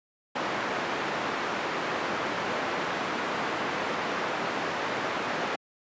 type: low-pass noise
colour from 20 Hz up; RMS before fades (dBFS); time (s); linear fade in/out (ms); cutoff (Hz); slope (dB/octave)
white; -30; 0.35-5.56; 10; 1500; 12
effects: high-pass 200 Hz 12 dB/octave + resampled to 16000 Hz